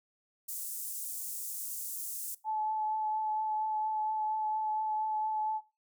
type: high-pass noise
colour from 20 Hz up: pink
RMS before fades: -39 dBFS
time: 0.48-2.35 s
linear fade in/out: 10 ms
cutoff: 7800 Hz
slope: 24 dB/octave
type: tone with vibrato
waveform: sine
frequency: 864 Hz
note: A5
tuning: 32 cents flat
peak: -30 dBFS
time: 2.44-5.61 s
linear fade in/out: 50 ms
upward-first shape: triangle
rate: 4.3 Hz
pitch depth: 16 cents each way
effects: noise-tail reverb RT60 0.3 s tail -19 dB re dry